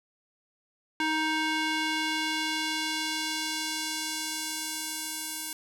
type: tone with band-pass filter sweep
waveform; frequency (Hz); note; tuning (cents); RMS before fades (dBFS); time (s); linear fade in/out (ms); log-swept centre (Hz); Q
square; 313.4; D#4; +13; -31; 1-5.53; 2; 1900 to 11000; 0.81
effects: none